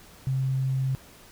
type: tone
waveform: sine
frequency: 132.5 Hz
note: C3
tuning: 22 cents sharp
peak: -23 dBFS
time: 0.27-0.95 s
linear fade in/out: 0 ms
effects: pink hiss -51 dBFS RMS until 1.31 s